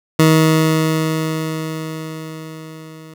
20% pulse tone with level ramp, 158.6 Hz, D#3, 33 cents sharp, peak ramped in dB -3 to -31 dBFS, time 0.19-3.14 s, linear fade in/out 5 ms, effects none

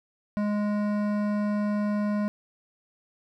sine tone with hard clipping, 207.7 Hz, G#3, in tune, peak -26 dBFS, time 0.37-2.28 s, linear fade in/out 0 ms, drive 14 dB, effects none

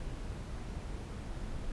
brown noise, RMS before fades -40 dBFS, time 0-1.72 s, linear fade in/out 2 ms, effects resampled to 24000 Hz

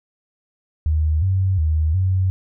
sine tone with pitch steps, 77.6 / 94.8 / 78.2 / 93.7 Hz, D#2 / F#2 / D#2 / F#2, -4 / +43 / +9 / +22 cents, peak -15 dBFS, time 0.86-2.3 s, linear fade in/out 0 ms, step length 360 ms, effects none

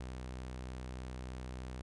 sawtooth tone, 63.3 Hz, B1, 43 cents sharp, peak -38 dBFS, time 0-1.82 s, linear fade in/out 5 ms, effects resampled to 22050 Hz

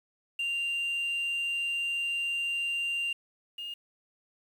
sine tone pair in turn, 2783 / 2835 Hz, F7 / F7, -7 / +25 cents, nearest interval unison, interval 32 cents, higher second, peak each -26 / -35 dBFS, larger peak first, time 0.39-3.13 / 3.58-3.74 s, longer first, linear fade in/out 5 ms, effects tanh soft clip ceiling -27 dBFS + 9-bit

